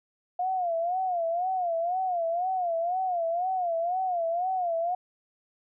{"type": "tone with vibrato", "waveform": "sine", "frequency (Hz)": 707, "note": "F5", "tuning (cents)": 21, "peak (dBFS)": -25, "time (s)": [0.39, 4.95], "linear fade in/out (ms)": 5, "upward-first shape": "sine", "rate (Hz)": 2, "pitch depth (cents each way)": 120, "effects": []}